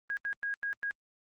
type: tone bursts at uneven times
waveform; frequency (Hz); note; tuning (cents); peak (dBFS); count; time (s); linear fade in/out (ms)
sine; 1639; G#6; -23; -31; 5; 0.1-0.17 / 0.25-0.33 / 0.43-0.54 / 0.63-0.73 / 0.83-0.91; 0
effects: Opus 24 kbps